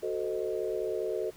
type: chord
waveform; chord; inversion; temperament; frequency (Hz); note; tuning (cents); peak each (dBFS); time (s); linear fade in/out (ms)
sine; F# diminished seventh; none; equal with one note detuned; 370 / 440 / 515.2 / 622.3; F#4 / A4 / C5 / Eb5; 0 / 0 / -27 / 0; -34 / -33 / -38 / -37; 0.02-1.31; 20
effects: pink hiss -55 dBFS RMS until 1.36 s